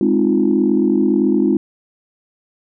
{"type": "chord", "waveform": "sine", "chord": "F minor seventh", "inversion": "first", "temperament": "equal", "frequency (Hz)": [207.7, 261.6, 311.1, 349.2], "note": ["Ab3", "C4", "Eb4", "F4"], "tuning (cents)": [0, 0, 0, 0], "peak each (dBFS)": -17, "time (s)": [0.01, 1.57], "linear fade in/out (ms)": 2, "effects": ["tanh soft clip ceiling -3 dBFS"]}